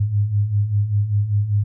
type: beating tone pair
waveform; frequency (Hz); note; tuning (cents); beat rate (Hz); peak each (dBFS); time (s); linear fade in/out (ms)
sine; 99.6 / 104.7; G2 / G#2; +28 / +15; 5.1; -23 / -17; 0-1.64; 10
effects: none